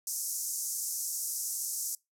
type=band-pass noise; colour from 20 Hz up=pink; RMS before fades=-35 dBFS; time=0.07-1.95 s; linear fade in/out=2 ms; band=5700 to 14000 Hz; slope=48 dB/octave; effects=noise-tail reverb RT60 0.2 s tail -24 dB re dry